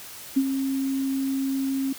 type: tone with ADSR envelope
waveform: sine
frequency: 269.4 Hz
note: C#4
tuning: 49 cents flat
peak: -15 dBFS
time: 0.36-1.93 s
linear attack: 13 ms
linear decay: 56 ms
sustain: -8 dB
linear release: 6 ms
effects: white hiss -41 dBFS RMS until 1.98 s